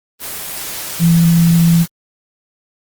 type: tone in noise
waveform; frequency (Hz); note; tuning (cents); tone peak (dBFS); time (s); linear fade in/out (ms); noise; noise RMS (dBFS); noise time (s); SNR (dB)
sine; 167.8; E3; +31; -7; 0.99-1.86; 50; white; -25; 0.19-1.88; +15
effects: Opus 24 kbps